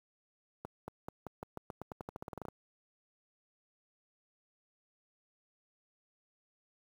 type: accelerating click train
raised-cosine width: 1 ms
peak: -27 dBFS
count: 19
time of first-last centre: 0.65-2.484 s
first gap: 230 ms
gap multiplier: 0.89
effects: high-pass 60 Hz 12 dB/octave + 9-bit